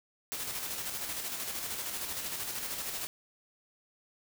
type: noise with tremolo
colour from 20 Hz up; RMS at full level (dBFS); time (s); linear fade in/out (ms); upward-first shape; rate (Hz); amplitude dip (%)
white; -36; 0.32-3.07; 0; square; 13; 35
effects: none